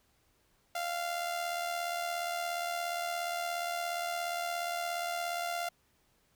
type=tone with amplitude modulation; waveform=sawtooth; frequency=694 Hz; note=F5; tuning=11 cents flat; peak=-27 dBFS; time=0.75-5.69 s; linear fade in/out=5 ms; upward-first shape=sine; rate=77.1 Hz; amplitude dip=50%; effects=pink hiss -71 dBFS RMS until 6.35 s